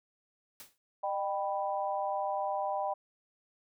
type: noise with exponential decay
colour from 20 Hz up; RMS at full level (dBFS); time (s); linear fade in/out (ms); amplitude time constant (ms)
white; -45; 0.6-0.78; 1; 39
type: chord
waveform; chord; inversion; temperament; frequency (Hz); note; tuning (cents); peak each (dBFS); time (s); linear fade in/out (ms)
sine; Eb augmented; none; equal with one note detuned; 607.3 / 784 / 987.8; Eb5 / G5 / B5; -42 / 0 / 0; -35 / -33 / -37; 1.03-2.94; 10
effects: none